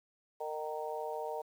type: harmonic tone with a mistuned harmonic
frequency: 153.6 Hz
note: D#3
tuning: 22 cents flat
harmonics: 3 / 4 / 5 / 6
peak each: -40 / -41 / -42 / -43 dBFS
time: 0.4-1.42 s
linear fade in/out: 10 ms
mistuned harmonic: 6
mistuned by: +15 cents
effects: 10-bit